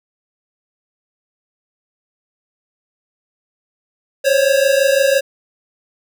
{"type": "tone pair together", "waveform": "square", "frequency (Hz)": [534.1, 560], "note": ["C5", "C#5"], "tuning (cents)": [36, 18], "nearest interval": "minor second", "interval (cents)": 82, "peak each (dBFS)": -15, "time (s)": [4.24, 5.21], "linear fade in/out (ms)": 20, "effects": []}